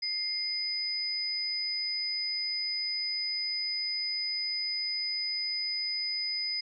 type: tone pair together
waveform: sine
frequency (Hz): 2101 / 4997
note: C7 / D#8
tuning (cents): +7 / +7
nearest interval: octave + minor third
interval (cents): 1500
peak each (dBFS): -39 / -30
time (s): 0.02-6.61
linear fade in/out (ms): 10
effects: none